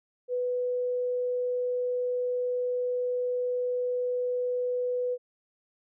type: tone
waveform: sine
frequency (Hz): 495.5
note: B4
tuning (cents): +6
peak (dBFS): -26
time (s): 0.28-5.18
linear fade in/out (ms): 50
effects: none